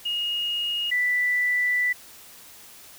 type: tone pair in turn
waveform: sine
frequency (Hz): 2864 / 1977.1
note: F7 / B6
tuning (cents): +43 / +1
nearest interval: tritone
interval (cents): 642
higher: first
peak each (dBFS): -24 / -20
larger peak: second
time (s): 0.05-0.91 / 0.91-1.93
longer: second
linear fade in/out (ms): 10
effects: white hiss -47 dBFS RMS until 2.98 s